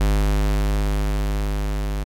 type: tone with level ramp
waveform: square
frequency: 50.8 Hz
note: G#1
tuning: 38 cents flat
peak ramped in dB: -16 to -23 dBFS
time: 0-2.04 s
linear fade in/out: 10 ms
effects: AAC 64 kbps